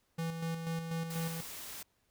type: tone with tremolo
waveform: square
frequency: 164.81 Hz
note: E3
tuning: in tune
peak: -34 dBFS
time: 0.18-1.41 s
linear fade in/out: 10 ms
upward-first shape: square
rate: 4.1 Hz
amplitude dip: 45%
type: noise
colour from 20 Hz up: white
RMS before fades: -45 dBFS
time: 1.1-1.83 s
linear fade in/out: 5 ms
effects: pink hiss -75 dBFS RMS until 2.1 s